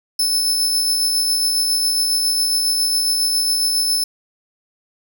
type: tone with tremolo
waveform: sawtooth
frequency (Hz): 5260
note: E8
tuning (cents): -5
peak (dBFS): -12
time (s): 0.19-4.04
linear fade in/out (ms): 5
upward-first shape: sine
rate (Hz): 7.3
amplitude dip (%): 25
effects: none

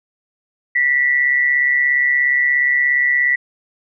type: tone with amplitude modulation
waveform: sine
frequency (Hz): 1958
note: B6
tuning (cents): -15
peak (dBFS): -10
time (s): 0.75-3.36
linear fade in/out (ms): 10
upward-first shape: sine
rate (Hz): 137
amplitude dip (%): 55
effects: none

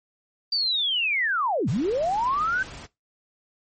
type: linear two-way sweep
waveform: sine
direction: down then up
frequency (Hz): 4699 to 102.7 to 1567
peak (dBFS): -21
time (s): 0.52-2.63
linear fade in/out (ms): 5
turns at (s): 1.69
type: noise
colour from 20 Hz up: pink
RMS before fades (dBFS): -41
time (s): 1.67-2.87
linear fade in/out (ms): 20
effects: noise-tail reverb RT60 0.2 s tail -20 dB re dry + MP3 32 kbps

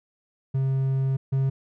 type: tone pair in turn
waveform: triangle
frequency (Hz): 133.9 / 134.43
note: C3 / C3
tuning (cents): +40 / +47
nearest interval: unison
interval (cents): 7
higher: second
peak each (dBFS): -19 / -18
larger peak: second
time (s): 0.54-1.17 / 1.32-1.5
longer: first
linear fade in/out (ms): 10
effects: none

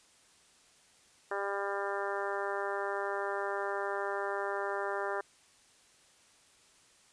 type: harmonic tone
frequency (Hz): 199.3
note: G3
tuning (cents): +29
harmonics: 2 / 3 / 4 / 5 / 6 / 7 / 8 / 9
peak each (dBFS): -37 / -39 / -40 / -41 / -42 / -42 / -43 / -44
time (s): 1.31-5.21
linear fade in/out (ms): 5
effects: white hiss -63 dBFS RMS until 7.12 s + resampled to 22050 Hz

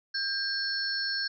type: tone cluster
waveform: sine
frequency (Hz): 1597 / 4361 / 5330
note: G6 / C#8 / E8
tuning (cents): +32 / -29 / +18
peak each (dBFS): -32 / -32 / -34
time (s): 0.14-1.28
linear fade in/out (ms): 10
effects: none

